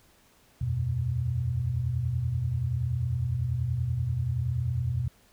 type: chord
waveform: sine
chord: E suspended second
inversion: none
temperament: just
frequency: 82.41 / 92.71 / 123.61 Hz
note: E2 / F#2 / B2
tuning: 0 / +4 / +2 cents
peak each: -33 / -33 / -27 dBFS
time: 0.61-5.08 s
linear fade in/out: 5 ms
effects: pink hiss -61 dBFS RMS until 5.32 s